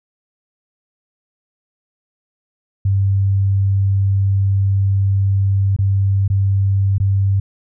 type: tone with dropouts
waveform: sine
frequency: 98 Hz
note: G2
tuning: in tune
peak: -12 dBFS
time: 2.85-7.4 s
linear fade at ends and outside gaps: 5 ms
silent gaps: 5.764-5.787 / 6.279-6.3 / 6.982-7 s
effects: none